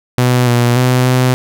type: tone with pitch steps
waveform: sawtooth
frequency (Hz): 124.5 / 120.6 / 126.3 / 127.2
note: B2 / B2 / B2 / C3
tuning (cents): +14 / -41 / +39 / -48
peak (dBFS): -5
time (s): 0.18-1.34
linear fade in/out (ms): 0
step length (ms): 290
effects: none